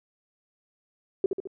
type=tone with echo; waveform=sine; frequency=384.6 Hz; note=G4; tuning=33 cents flat; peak=-18 dBFS; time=1.24-1.26 s; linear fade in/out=2 ms; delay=71 ms; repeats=3; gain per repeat=-5 dB; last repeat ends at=1.473 s; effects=none